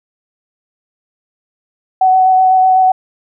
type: tone with vibrato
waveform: sine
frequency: 750 Hz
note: F#5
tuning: 23 cents sharp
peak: -6 dBFS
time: 2.01-2.92 s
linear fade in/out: 5 ms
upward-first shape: square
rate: 8 Hz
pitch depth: 10 cents each way
effects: none